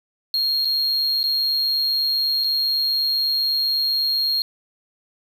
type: tone with dropouts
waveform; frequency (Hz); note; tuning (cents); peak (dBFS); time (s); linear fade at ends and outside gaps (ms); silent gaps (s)
triangle; 4248; C8; +25; -17; 0.34-4.42; 1; 0.648-0.653 / 1.231-1.239 / 2.439-2.443
effects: 8-bit